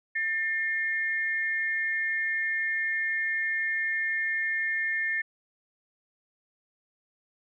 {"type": "tone pair together", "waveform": "sine", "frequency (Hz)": [1794, 2134], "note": ["A6", "C7"], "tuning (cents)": [33, 34], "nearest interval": "minor third", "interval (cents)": 301, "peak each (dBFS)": [-27, -31], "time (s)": [0.15, 5.22], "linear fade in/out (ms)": 10, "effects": []}